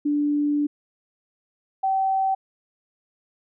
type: tone pair in turn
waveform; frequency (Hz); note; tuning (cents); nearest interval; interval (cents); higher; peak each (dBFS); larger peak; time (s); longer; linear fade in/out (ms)
sine; 292.7 / 769.5; D4 / G5; -6 / -32; octave + perfect fourth; 1674; second; -19; neither; 0.05-0.67 / 1.83-2.35; first; 10
effects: none